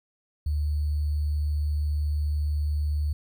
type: tone with sample-and-hold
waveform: sine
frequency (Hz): 74.5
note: D2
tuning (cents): +25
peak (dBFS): -23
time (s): 0.46-3.13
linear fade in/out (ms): 5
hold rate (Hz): 4410
effects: none